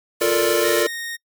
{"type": "noise", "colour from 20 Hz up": "white", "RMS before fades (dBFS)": -28, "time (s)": [0.2, 0.84], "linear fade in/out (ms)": 20}
{"type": "chord", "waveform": "square", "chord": "Bb major seventh", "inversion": "second", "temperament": "equal", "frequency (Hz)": [349.2, 440, 466.2, 587.3], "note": ["F4", "A4", "Bb4", "D5"], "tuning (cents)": [0, 0, 0, 0], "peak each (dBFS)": -23, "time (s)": [0.21, 0.87], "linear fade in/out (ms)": 5}
{"type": "tone", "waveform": "sawtooth", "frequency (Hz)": 1857, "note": "A#6", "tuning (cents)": -7, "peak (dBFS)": -24, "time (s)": [0.63, 1.17], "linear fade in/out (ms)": 20}
{"effects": ["noise-tail reverb RT60 0.1 s tail -25 dB re dry"]}